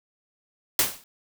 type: noise with exponential decay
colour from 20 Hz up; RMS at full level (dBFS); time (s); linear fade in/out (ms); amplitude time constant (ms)
white; -17; 0.79-1.04; 2; 53
effects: none